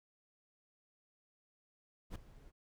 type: noise with ADSR envelope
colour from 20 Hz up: brown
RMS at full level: -38 dBFS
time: 2.1-2.52 s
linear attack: 56 ms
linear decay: 3 ms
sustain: -19 dB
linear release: 32 ms
effects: none